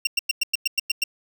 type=tone bursts; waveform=25% pulse; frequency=2755 Hz; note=F7; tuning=24 cents flat; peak=-14 dBFS; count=9; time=0.05-1.039 s; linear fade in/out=5 ms; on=21 ms; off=100 ms; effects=none